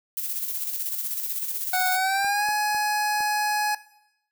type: noise with tremolo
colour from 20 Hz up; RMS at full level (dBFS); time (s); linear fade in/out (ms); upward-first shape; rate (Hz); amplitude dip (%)
violet; -28; 0.17-1.97; 2; square; 16; 40
type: tone with pitch glide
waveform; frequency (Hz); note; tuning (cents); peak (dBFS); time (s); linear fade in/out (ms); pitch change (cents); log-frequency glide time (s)
25% pulse; 740 to 840.3; F#5 to G#5; 0 to +20; -18; 1.73-3.75; 5; +220; 1.92-2.47
type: clicks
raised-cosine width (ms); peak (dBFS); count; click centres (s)
1; -27; 4; 2.246 / 2.488 / 2.747 / 3.206
effects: noise-tail reverb RT60 0.8 s tail -18 dB re dry